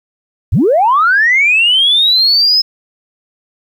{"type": "linear sweep", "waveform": "sine", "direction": "up", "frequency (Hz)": [58.27, 5170], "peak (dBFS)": -6, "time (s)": [0.52, 2.62], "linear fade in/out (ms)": 10, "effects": ["tanh soft clip ceiling -2 dBFS", "8-bit"]}